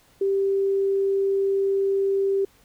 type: tone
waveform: sine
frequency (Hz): 392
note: G4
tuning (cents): 0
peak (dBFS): -19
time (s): 0.21-2.45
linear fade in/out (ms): 5
effects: pink hiss -58 dBFS RMS until 2.64 s